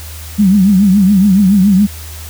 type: tone with vibrato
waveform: sine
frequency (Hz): 196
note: G3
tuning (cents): 0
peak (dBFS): -5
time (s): 0.38-1.87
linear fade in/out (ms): 20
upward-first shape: triangle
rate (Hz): 7.1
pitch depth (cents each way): 150
effects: added 79 Hz sine -27 dBFS peak until 2.29 s + white hiss -32 dBFS RMS until 2.29 s